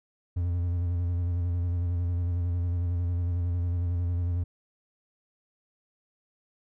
triangle tone with vibrato, 87.31 Hz, F2, in tune, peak -23 dBFS, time 0.36-4.44 s, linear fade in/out 10 ms, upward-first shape square, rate 11 Hz, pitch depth 30 cents each way, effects none

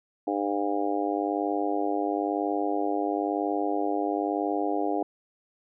harmonic tone, 101 Hz, G#2, 48 cents flat, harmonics 3 / 4 / 5 / 6 / 7 / 8, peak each -29 / -32 / -34 / -36 / -31 / -33 dBFS, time 0.27-5.03 s, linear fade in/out 5 ms, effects none

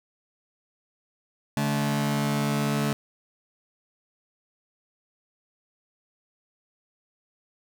sawtooth tone pair together, 144.18 / 216.2 Hz, D3 / A3, -32 / -30 cents, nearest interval perfect fifth, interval 702 cents, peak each -22 dBFS, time 1.57-2.93 s, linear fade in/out 0 ms, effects none

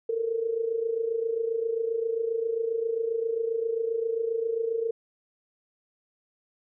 sine tone with amplitude modulation, 456 Hz, A#4, 38 cents flat, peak -22 dBFS, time 0.09-4.91 s, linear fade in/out 5 ms, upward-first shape sine, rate 27.5 Hz, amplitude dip 70%, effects none

